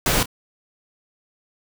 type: noise with echo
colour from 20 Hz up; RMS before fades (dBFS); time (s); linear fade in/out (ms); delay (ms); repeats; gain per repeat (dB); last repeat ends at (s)
pink; -19; 0.06-0.23; 2; 28; 1; -14; 0.258
effects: none